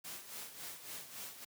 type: noise with tremolo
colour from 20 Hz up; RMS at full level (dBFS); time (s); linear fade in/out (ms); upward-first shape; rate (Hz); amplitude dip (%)
white; -45; 0.04-1.45; 10; sine; 3.6; 65
effects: high-pass 100 Hz 12 dB/octave